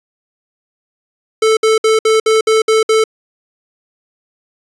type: tone bursts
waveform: square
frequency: 440 Hz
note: A4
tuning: in tune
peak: -9 dBFS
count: 8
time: 1.42-3.04 s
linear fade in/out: 5 ms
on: 150 ms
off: 60 ms
effects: resampled to 22050 Hz + 8-bit